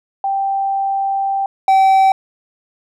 sine / triangle tone pair in turn, 784 / 770.1 Hz, G5 / G5, 0 / -31 cents, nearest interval unison, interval 31 cents, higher first, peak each -15 / -6 dBFS, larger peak second, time 0.24-1.46 / 1.68-2.12 s, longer first, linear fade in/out 2 ms, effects none

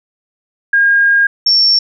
sine tone pair in turn, 1621 / 5452 Hz, G#6 / F8, -42 / -43 cents, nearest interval octave + major sixth, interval 2099 cents, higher second, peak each -7 dBFS, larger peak neither, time 0.73-1.27 / 1.46-1.79 s, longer first, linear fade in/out 5 ms, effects none

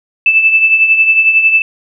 sine tone with tremolo, 2636 Hz, E7, 1 cent flat, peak -3 dBFS, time 0.26-1.62 s, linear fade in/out 2 ms, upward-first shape triangle, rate 11 Hz, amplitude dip 65%, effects none

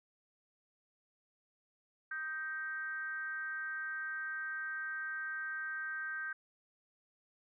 sine tone with frequency modulation, 1564 Hz, G6, 4 cents flat, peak -37 dBFS, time 2.11-6.33 s, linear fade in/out 5 ms, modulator 312 Hz, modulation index 0.57, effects none

